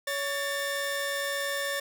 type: tone pair together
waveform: sawtooth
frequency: 562 / 1787.7 Hz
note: C#5 / A6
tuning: +24 / +27 cents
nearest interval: octave + minor sixth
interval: 2003 cents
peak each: -28 dBFS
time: 0.07-1.8 s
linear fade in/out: 5 ms
effects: none